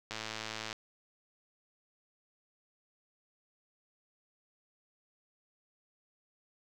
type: click train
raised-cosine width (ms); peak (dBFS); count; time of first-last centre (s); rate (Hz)
0.2; -21; 69; 0.11-0.728; 110
effects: none